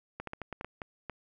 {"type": "clicks", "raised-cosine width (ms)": 0.5, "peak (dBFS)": -23, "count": 9, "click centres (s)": [0.2, 0.273, 0.334, 0.417, 0.527, 0.611, 0.646, 0.818, 1.097], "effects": []}